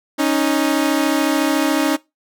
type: tone pair together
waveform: sawtooth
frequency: 276.4 / 310.3 Hz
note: C#4 / D#4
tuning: -5 / -5 cents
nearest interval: major second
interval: 200 cents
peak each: -14 dBFS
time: 0.18-1.97 s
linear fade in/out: 20 ms
effects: noise-tail reverb RT60 0.2 s tail -20 dB re dry